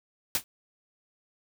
white noise with exponential decay, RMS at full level -21 dBFS, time 0.35-0.44 s, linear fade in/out 1 ms, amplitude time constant 19 ms, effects none

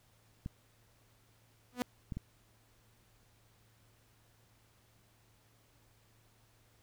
clicks, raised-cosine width 5 ms, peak -27 dBFS, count 3, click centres 0.461 / 2.122 / 2.17 s
sawtooth tone with exponential growth, 246.9 Hz, B3, in tune, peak -24 dBFS, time 1.72-1.82 s, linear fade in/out 0 ms, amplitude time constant 20 ms
effects added 111 Hz sine -69 dBFS peak until 6.82 s + pink hiss -69 dBFS RMS until 6.82 s

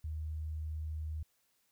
sine tone, 77.8 Hz, D#2, in tune, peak -36 dBFS, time 0.04-1.23 s, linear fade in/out 5 ms, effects white hiss -75 dBFS RMS until 1.71 s

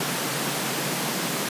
pink high-pass noise, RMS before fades -27 dBFS, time 0-1.49 s, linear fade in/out 5 ms, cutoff 130 Hz, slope 96 dB/octave, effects resampled to 32000 Hz

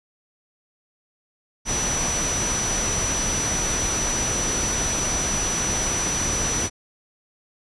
sine tone in noise, 5920 Hz, F#8, in tune, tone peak -24 dBFS, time 1.65-6.7 s, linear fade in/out 50 ms, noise pink, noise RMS -26 dBFS, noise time 1.65-6.7 s, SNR -1 dB, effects resampled to 24000 Hz

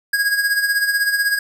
square tone with tremolo, 1644 Hz, G#6, 18 cents flat, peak -14 dBFS, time 0.13-1.39 s, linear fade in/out 5 ms, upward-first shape sine, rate 16 Hz, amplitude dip 60%, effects none

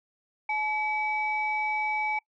sine tone pair together, 856 / 2285 Hz, A5 / D7, -48 / -48 cents, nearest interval octave + perfect fourth, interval 1700 cents, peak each -28 dBFS, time 0.49-2.19 s, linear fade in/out 5 ms, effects noise-tail reverb RT60 0.1 s tail -25 dB re dry + tanh soft clip ceiling -18 dBFS

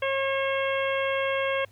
harmonic tone, 542 Hz, C#5, 39 cents flat, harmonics 1 / 2 / 3 / 4 / 5 / 6, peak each -26 / -32 / -33 / -33 / -35 / -38 dBFS, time 0.02-1.65 s, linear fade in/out 5 ms, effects added 101 Hz sine -53 dBFS peak until 1.71 s + pink hiss -62 dBFS RMS until 1.71 s

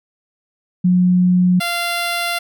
sine / 10% pulse tone pair in turn, 180.6 / 691.8 Hz, F#3 / F5, -42 / -17 cents, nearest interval octave + major seventh, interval 2325 cents, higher second, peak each -10 dBFS, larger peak neither, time 0.84-1.6 / 1.6-2.39 s, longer second, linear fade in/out 10 ms, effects none

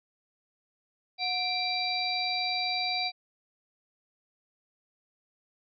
harmonic tone with a mistuned harmonic, 784 Hz, G5, in tune, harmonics 1 / 3 / 5 / 6, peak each -33 / -33 / -33 / -33 dBFS, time 1.18-3.12 s, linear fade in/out 50 ms, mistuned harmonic 1, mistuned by -120 cents, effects none

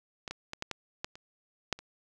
clicks, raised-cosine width 0.2 ms, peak -21 / -20 / -20 / -17 / -17 / -16 / -30 / -11 / -29 dBFS, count 9, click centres 0.278 / 0.31 / 0.534 / 0.624 / 0.713 / 1.045 / 1.155 / 1.727 / 1.79 s, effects none

